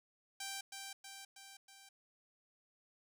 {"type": "tone with echo", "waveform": "5% pulse", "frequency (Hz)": 784, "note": "G5", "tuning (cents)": 0, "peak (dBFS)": -30, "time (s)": [0.4, 0.61], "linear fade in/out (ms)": 5, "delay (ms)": 320, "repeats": 4, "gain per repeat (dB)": -4, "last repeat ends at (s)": 1.89, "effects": []}